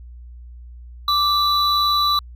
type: tone pair together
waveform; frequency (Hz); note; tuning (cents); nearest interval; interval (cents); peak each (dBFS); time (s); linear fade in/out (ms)
triangle; 1174.7 / 3951; D6 / B7; 0 / 0; octave + major sixth; 2100; -16 / -17; 1.08-2.19; 2
effects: added 60 Hz sine -36 dBFS peak until 2.35 s